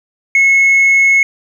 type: tone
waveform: sine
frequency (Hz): 2184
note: C#7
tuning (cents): -26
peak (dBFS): -4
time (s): 0.35-1.23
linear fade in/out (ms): 2
effects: tanh soft clip ceiling -5 dBFS + 7-bit